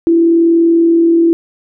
sine tone with frequency modulation, 334.2 Hz, E4, 24 cents sharp, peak -6 dBFS, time 0.07-1.33 s, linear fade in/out 0 ms, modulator 40.5 Hz, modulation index 0.23, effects none

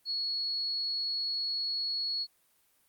sine tone, 4355 Hz, C#8, 31 cents flat, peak -30 dBFS, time 0.05-2.27 s, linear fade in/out 50 ms, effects white hiss -69 dBFS RMS until 2.88 s + Opus 32 kbps

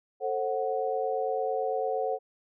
sine chord, F# diminished, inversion first, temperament just, 444 / 532.8 / 740 Hz, A4 / C5 / F#5, +16 / +31 / 0 cents, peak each -31 dBFS, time 0.2-2.19 s, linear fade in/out 50 ms, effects none

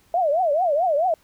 sine tone with vibrato, 653 Hz, E5, 17 cents flat, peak -17 dBFS, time 0.14-1.14 s, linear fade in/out 2 ms, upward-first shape triangle, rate 4.6 Hz, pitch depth 290 cents each way, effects pink hiss -59 dBFS RMS until 1.23 s

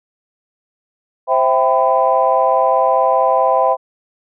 sine chord, C major seventh, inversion none, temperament equal with one note detuned, 523.3 / 659.3 / 784 / 1003.9 Hz, C5 / E5 / G5 / B5, 0 / 0 / 0 / +28 cents, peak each -16 dBFS, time 1.27-3.77 s, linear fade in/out 50 ms, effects tanh soft clip ceiling 0 dBFS

